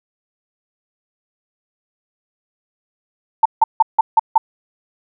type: tone bursts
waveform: sine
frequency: 893 Hz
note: A5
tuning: 25 cents sharp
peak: -6 dBFS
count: 6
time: 3.43-4.38 s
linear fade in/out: 5 ms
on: 25 ms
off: 160 ms
effects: none